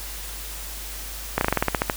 slowing click train, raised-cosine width 0.5 ms, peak -4 dBFS, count 11, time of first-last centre 1.38-1.898 s, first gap 31 ms, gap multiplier 1.11, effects added 50 Hz sine -36 dBFS peak until 1.96 s + white hiss -36 dBFS RMS until 1.96 s

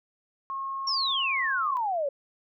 sine tone with pitch glide, 1083 to 1076.8 Hz, C#6 to C6, -41 to +49 cents, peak -30 dBFS, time 0.5-1.77 s, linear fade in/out 0 ms, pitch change -10 cents, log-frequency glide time 1.15-1.54 s
sine exponential sweep, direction down, 5630 to 539 Hz, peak -25 dBFS, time 0.87-2.09 s, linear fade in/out 5 ms
effects none

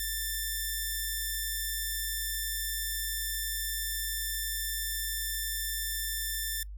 5% pulse tone, 1777 Hz, A6, 17 cents sharp, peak -21 dBFS, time 0-6.63 s, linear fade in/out 2 ms, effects noise-tail reverb RT60 0.1 s tail -24 dB re dry + added 50 Hz sine -39 dBFS peak until 6.77 s

